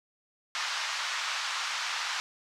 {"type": "band-pass noise", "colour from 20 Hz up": "pink", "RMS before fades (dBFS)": -33, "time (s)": [0.55, 2.2], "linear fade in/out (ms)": 0, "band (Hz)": [1000, 6100], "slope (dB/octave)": 24, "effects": []}